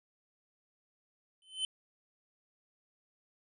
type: tone with exponential growth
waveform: square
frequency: 3058 Hz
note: G7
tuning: 44 cents flat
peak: -29 dBFS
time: 1.42-1.65 s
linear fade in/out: 1 ms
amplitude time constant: 50 ms
effects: resampled to 24000 Hz

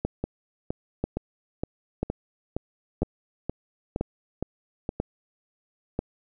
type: two click trains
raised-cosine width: 2 ms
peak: -12 / -14 dBFS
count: 7 / 11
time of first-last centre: 0.05-5.991 / 0.24-4.891 s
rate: 1.01 / 2.15 Hz
effects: none

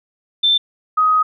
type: tone pair in turn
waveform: sine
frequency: 3554 / 1256.5 Hz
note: A7 / D#6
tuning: +17 / +17 cents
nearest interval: octave + tritone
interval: 1800 cents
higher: first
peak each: -11 dBFS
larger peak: neither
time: 0.43-0.58 / 0.97-1.23 s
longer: second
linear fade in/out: 10 ms
effects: none

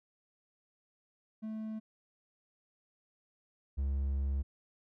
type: tone pair in turn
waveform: triangle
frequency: 218.3 / 68.76 Hz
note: A3 / C#2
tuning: -13 / -13 cents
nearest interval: octave + minor sixth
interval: 2000 cents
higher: first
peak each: -35 / -28 dBFS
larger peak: second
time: 1.42-1.8 / 3.77-4.43 s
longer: second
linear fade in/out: 20 ms
effects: none

